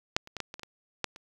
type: clicks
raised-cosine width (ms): 0.2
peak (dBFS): -6 / -29 / -19 / -15 / -23 / -25 / -24 / -11 / -28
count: 9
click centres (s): 0.165 / 0.274 / 0.367 / 0.403 / 0.541 / 0.595 / 0.633 / 1.043 / 1.161
effects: 8-bit